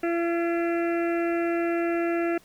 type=harmonic tone; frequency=339.5 Hz; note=F4; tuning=49 cents flat; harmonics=1 / 2 / 4 / 5 / 6 / 7 / 8; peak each=-24 / -30 / -36 / -38 / -40 / -41 / -42 dBFS; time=0.03-2.38 s; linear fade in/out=5 ms; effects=pink hiss -57 dBFS RMS until 2.44 s